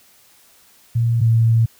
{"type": "tone pair in turn", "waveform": "sine", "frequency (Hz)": [116.54, 114.14], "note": ["A#2", "A#2"], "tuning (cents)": [0, -36], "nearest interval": "unison", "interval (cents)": 36, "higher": "first", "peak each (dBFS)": [-14, -11], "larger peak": "second", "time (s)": [[0.95, 1.21], [1.21, 1.66]], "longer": "second", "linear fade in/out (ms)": 10, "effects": ["white hiss -52 dBFS RMS until 1.79 s"]}